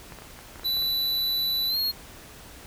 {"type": "clicks", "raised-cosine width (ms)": 0.5, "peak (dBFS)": -28, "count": 9, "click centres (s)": [0.122, 0.187, 0.221, 0.39, 0.558, 0.596, 0.634, 0.77, 0.824]}
{"type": "tone with pitch glide", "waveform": "square", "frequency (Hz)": [3969, 4279], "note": ["B7", "C8"], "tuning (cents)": [8, 38], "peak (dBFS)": -24, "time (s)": [0.64, 1.92], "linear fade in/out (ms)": 20, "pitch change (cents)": 130, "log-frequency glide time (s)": [1.68, 1.78]}
{"effects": ["added 60 Hz sine -55 dBFS peak until 2.66 s", "pink hiss -46 dBFS RMS until 2.66 s"]}